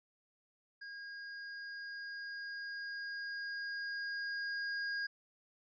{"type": "tone with level ramp", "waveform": "square", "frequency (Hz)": 1629, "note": "G#6", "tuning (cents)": -34, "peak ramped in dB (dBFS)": [-46, -36], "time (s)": [0.81, 5.07], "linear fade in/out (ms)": 10, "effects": ["resampled to 16000 Hz"]}